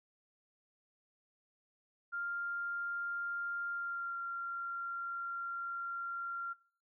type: tone with pitch glide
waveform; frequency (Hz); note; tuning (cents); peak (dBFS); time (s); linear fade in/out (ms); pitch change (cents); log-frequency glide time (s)
sine; 1396.9 to 1380.9; F6 to F6; 0 to -20; -36; 2.12-6.54; 20; -20; 3.7-4.17
effects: noise-tail reverb RT60 0.4 s tail -18 dB re dry